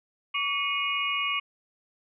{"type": "tone cluster", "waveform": "sine", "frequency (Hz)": [1137, 2186, 2469, 2885], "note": ["C#6", "C#7", "D#7", "F#7"], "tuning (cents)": [44, -25, -14, -44], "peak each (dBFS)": -31, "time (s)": [0.34, 1.4], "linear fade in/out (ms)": 10, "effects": []}